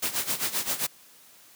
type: noise with tremolo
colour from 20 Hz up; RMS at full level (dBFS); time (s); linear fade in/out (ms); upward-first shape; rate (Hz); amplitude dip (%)
white; -26; 0.02-0.87; 10; sine; 7.6; 80
effects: white hiss -54 dBFS RMS until 1.55 s + high-pass 100 Hz 12 dB/octave